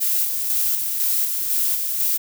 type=noise with tremolo; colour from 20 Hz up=violet; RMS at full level=-20 dBFS; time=0-2.18 s; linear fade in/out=20 ms; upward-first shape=square; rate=2 Hz; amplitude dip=35%; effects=none